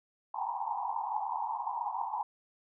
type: band-pass noise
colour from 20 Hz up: pink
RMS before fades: -35 dBFS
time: 0.34-2.23 s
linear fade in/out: 5 ms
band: 790 to 1000 Hz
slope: 96 dB/octave
effects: none